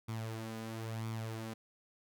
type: tone with flanger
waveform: sawtooth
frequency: 112 Hz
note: A2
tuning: 31 cents sharp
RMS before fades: -41 dBFS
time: 0.08-1.54 s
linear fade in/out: 10 ms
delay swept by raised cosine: 0.86 to 4.06 ms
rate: 1 Hz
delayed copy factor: +0.55
effects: none